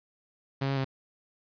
sawtooth tone with pitch steps, 136.2 / 137.1 / 133.6 Hz, C#3 / C#3 / C3, -30 / -19 / +36 cents, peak -23 dBFS, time 0.61-0.847 s, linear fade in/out 10 ms, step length 79 ms, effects resampled to 11025 Hz + 9-bit

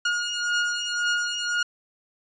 sawtooth beating tone pair, 1431 / 1432.9 Hz, F6 / F6, +42 / +44 cents, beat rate 1.9 Hz, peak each -24 / -22 dBFS, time 0.05-1.63 s, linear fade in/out 5 ms, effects resampled to 16000 Hz

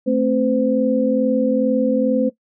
sine tone cluster, 222.3 / 264.6 / 512 Hz, A3 / C4 / C5, +18 / +20 / -38 cents, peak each -19 dBFS, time 0.06-2.3 s, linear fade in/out 20 ms, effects noise-tail reverb RT60 0.1 s tail -17 dB re dry

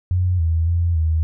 sine tone with pitch steps, 90.6 / 81.9 / 85.4 / 79.9 Hz, F#2 / E2 / F2 / D#2, -36 / -11 / -38 / +47 cents, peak -15 dBFS, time 0.11-1.23 s, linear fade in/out 0 ms, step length 280 ms, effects none

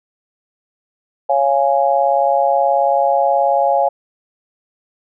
sine chord, Db major, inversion none, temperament just, 554.4 / 693 / 831.5 Hz, Db5 / F5 / Ab5, 0 / -14 / +2 cents, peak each -16 dBFS, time 1.29-3.89 s, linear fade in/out 10 ms, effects none

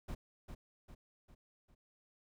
brown noise with echo, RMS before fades -41 dBFS, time 0.08-0.15 s, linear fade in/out 10 ms, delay 400 ms, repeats 4, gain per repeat -6 dB, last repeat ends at 1.75 s, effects none

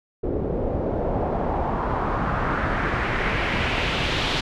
pink noise with low-pass filter sweep, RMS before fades -24 dBFS, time 0.23-4.41 s, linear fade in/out 10 ms, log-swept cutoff 420 to 3800 Hz, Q 2, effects none

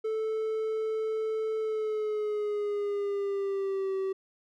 triangle tone with pitch glide, 438.7 to 384.1 Hz, A4 to G4, -5 to -35 cents, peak -26 dBFS, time 0.04-4.13 s, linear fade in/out 10 ms, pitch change -230 cents, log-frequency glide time 1.58-3.95 s, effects none

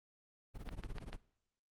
brown noise with tremolo, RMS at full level -41 dBFS, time 0.54-1.18 s, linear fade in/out 20 ms, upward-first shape triangle, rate 17 Hz, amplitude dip 100%
click train, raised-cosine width 0.3 ms, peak -30 dBFS, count 4, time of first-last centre 0.69-1.13 s, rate 6.82 Hz
effects noise-tail reverb RT60 0.7 s tail -20 dB re dry + Opus 32 kbps

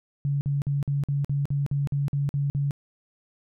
sine tone bursts, 141.5 Hz, C#3, 36 cents sharp, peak -22 dBFS, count 12, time 0.25-2.709 s, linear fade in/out 0 ms, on 160 ms, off 49 ms, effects none

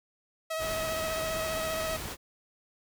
sawtooth tone with vibrato, 640 Hz, D#5, 49 cents sharp, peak -27 dBFS, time 0.5-1.97 s, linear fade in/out 10 ms, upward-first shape sine, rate 15 Hz, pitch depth 23 cents each way
pink noise, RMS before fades -38 dBFS, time 0.58-2.17 s, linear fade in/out 50 ms
effects none

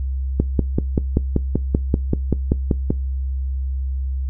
click train, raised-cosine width 3 ms, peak -3 dBFS, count 14, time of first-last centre 0.4-2.905 s, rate 5.19 Hz, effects noise-tail reverb RT60 0.2 s tail -21 dB re dry + added 66 Hz sine -20 dBFS peak until 4.29 s

